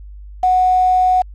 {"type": "tone with quantisation", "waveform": "sine", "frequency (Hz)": 737, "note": "F#5", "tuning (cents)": -7, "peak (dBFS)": -10, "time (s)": [0.43, 1.22], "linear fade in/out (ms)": 5, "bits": 5, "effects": ["added 50 Hz sine -32 dBFS peak until 1.34 s", "low-pass 5000 Hz 12 dB/octave"]}